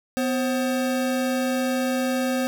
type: tone pair together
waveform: square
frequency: 250.7 / 531.2 Hz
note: B3 / C5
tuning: +26 / +26 cents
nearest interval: octave + minor second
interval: 1300 cents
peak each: -24 / -27 dBFS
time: 0.17-2.47 s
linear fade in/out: 0 ms
effects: none